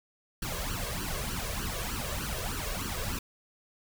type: noise with flanger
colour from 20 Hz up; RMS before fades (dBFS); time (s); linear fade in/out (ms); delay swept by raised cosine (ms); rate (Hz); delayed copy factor
pink; -34; 0.42-3.19; 5; 0.67 to 1.87; 3.3; +0.8
effects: none